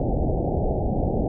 pink low-pass noise, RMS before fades -23 dBFS, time 0-1.28 s, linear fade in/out 2 ms, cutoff 800 Hz, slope 96 dB/octave, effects none

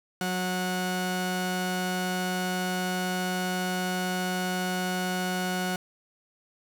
sawtooth tone pair together, 183 / 732 Hz, F#3 / F#5, -19 / -19 cents, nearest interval 2 octaves, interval 2400 cents, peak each -25 / -26 dBFS, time 0.21-5.76 s, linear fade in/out 2 ms, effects none

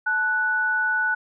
sine tone pair together, 870.2 / 1480 Hz, A5 / F#6, -19 / 0 cents, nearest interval major sixth, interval 919 cents, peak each -29 / -20 dBFS, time 0.06-1.15 s, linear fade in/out 10 ms, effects none

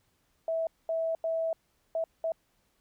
sine tone bursts at uneven times, 653 Hz, E5, 17 cents flat, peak -27 dBFS, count 5, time 0.48-0.67 / 0.89-1.15 / 1.24-1.53 / 1.95-2.04 / 2.24-2.32 s, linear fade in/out 2 ms, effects pink hiss -72 dBFS RMS until 2.8 s

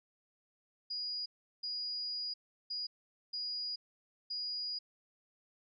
sine tone bursts at uneven times, 4890 Hz, D#8, 31 cents flat, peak -36 dBFS, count 5, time 0.9-1.26 / 1.63-2.34 / 2.7-2.87 / 3.33-3.76 / 4.3-4.79 s, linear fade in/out 10 ms, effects none

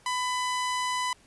sawtooth tone, 1000 Hz, B5, 21 cents sharp, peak -23 dBFS, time 0.06-1.13 s, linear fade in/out 2 ms, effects pink hiss -59 dBFS RMS until 1.26 s + resampled to 24000 Hz

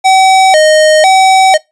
square tone with vibrato, 687 Hz, F5, 29 cents flat, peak -4 dBFS, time 0.04-1.58 s, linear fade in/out 20 ms, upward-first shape square, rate 1 Hz, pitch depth 180 cents each way, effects noise-tail reverb RT60 0.2 s tail -22 dB re dry + resampled to 22050 Hz

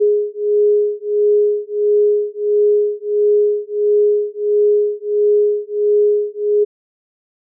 sine beating tone pair, 415.3 / 416.8 Hz, G#4 / G#4, 0 / +6 cents, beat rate 1.5 Hz, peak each -15 dBFS, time 0-6.65 s, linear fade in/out 20 ms, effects none

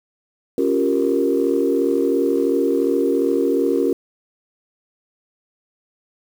sine chord, G half-diminished seventh, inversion second, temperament equal, 277.2 / 349.2 / 392 / 466.2 Hz, Db4 / F4 / G4 / Bb4, 0 / 0 / 0 / 0 cents, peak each -20 / -21 / -21 / -20 dBFS, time 0.58-3.93 s, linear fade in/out 2 ms, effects tanh soft clip ceiling -6 dBFS + 7-bit

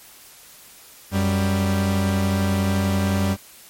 45% pulse tone pair together, 92.8 / 196.82 Hz, F#2 / G3, +6 / +7 cents, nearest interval octave + minor second, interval 1301 cents, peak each -21 / -21 dBFS, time 1.11-3.37 s, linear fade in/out 50 ms, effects white hiss -46 dBFS RMS until 3.69 s + MP3 64 kbps

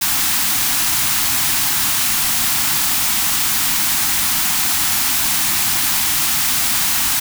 white band-stop noise, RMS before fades -17 dBFS, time 0.01-7.2 s, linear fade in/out 10 ms, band 330 to 710 Hz, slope 48 dB/octave, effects none

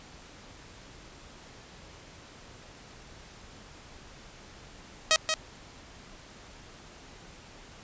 5% pulse tone with echo, 633 Hz, D#5, 30 cents sharp, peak -8 dBFS, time 5.11-5.16 s, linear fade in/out 0 ms, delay 180 ms, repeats 1, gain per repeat -6 dB, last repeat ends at 5.34 s, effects pink hiss -50 dBFS RMS until 7.83 s + resampled to 16000 Hz

